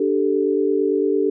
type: chord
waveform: sine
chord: D suspended fourth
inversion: none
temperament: just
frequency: 293.7 / 391.6 / 440.5 Hz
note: D4 / G4 / A4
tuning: 0 / -2 / +2 cents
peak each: -22 / -19 / -21 dBFS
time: 0-1.3 s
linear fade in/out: 5 ms
effects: none